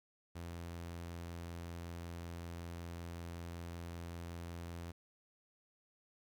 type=tone; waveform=sawtooth; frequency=85.3 Hz; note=F2; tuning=40 cents flat; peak=-40 dBFS; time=0.35-4.92 s; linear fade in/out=10 ms; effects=13-bit